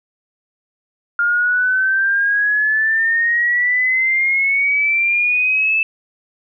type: exponential sweep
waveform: sine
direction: up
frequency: 1406 to 2637 Hz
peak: -13 dBFS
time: 1.19-5.83 s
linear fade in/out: 2 ms
effects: none